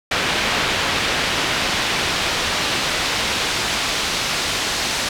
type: noise with band-pass filter sweep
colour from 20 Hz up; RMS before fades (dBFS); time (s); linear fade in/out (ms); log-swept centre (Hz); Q
brown; -21; 0.11-5.09; 5; 3000 to 4900; 0.82
effects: none